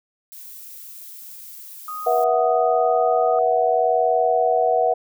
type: noise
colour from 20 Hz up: violet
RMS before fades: -39 dBFS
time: 0.32-2.24 s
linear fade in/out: 0 ms
type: tone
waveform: sine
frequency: 1244.5 Hz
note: D#6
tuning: in tune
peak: -28 dBFS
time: 1.88-3.39 s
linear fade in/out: 2 ms
type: chord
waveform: sine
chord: B suspended fourth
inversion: none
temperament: equal with one note detuned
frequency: 482.3 / 659.3 / 740 Hz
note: B4 / E5 / F#5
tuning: -41 / 0 / 0 cents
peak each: -21 / -20 / -19 dBFS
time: 2.06-4.94 s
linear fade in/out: 10 ms
effects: none